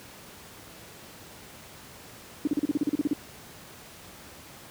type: tone bursts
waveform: sine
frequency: 293.7 Hz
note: D4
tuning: in tune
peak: -21 dBFS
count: 12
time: 2.45-3.133 s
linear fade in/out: 2 ms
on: 23 ms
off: 37 ms
effects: pink hiss -47 dBFS RMS until 4.7 s + high-pass 80 Hz 12 dB/octave